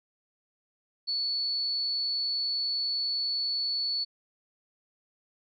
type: tone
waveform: sine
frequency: 4435 Hz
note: C#8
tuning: in tune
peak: -27 dBFS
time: 1.07-4.05 s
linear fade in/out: 20 ms
effects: none